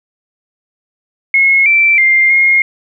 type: tone with pitch steps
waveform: sine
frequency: 2171 / 2338 / 2104 / 2141 Hz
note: C#7 / D7 / C7 / C7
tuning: -37 / -8 / +9 / +39 cents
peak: -6 dBFS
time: 1.34-2.62 s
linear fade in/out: 2 ms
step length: 320 ms
effects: none